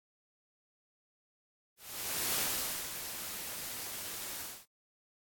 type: noise with ADSR envelope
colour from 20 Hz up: white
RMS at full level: -32 dBFS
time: 1.77-4.66 s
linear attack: 570 ms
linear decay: 540 ms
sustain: -9 dB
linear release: 240 ms
effects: AAC 64 kbps